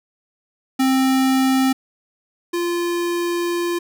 square tone pair in turn, 263.6 / 346.2 Hz, C4 / F4, +13 / -15 cents, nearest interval perfect fourth, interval 472 cents, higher second, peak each -15 / -20 dBFS, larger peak first, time 0.79-1.73 / 2.53-3.79 s, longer second, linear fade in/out 10 ms, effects none

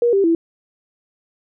sine tone with pitch steps, 475.9 / 393.9 / 332.2 Hz, A#4 / G4 / E4, +36 / +8 / +13 cents, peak -12 dBFS, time 0.02-0.35 s, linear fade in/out 2 ms, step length 110 ms, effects none

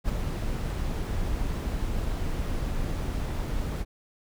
brown noise with ADSR envelope, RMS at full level -24 dBFS, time 0.04-3.85 s, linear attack 49 ms, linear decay 10 ms, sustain -5 dB, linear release 41 ms, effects none

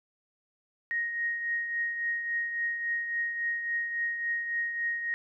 sine tone with tremolo, 1872 Hz, A#6, 7 cents sharp, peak -26 dBFS, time 0.91-5.14 s, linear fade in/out 0 ms, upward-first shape triangle, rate 3.6 Hz, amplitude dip 55%, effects none

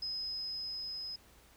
sine tone with level ramp, 5070 Hz, D#8, 32 cents sharp, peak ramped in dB -35 to -39 dBFS, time 0.02-1.16 s, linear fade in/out 5 ms, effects added 60 Hz sine -64 dBFS peak until 1.56 s + pink hiss -62 dBFS RMS until 1.56 s

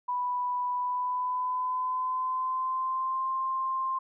sine tone with pitch glide, 987.8 to 1052.6 Hz, B5 to C6, 0 to +10 cents, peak -27 dBFS, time 0.08-3.99 s, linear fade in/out 10 ms, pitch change +110 cents, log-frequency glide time 0.75-3.32 s, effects none

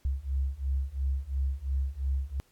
sine beating tone pair, 66.1 / 69 Hz, C2 / C#2, +18 / -7 cents, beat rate 2.9 Hz, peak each -31 / -30 dBFS, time 0.05-2.4 s, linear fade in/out 0 ms, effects pink hiss -66 dBFS RMS until 2.51 s + AAC 64 kbps

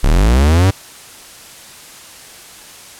45% pulse linear sweep, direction up, 30.87 to 99.4 Hz, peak -8 dBFS, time 0.03-0.71 s, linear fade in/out 10 ms, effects white hiss -37 dBFS RMS until 2.99 s + low-pass 11000 Hz 12 dB/octave

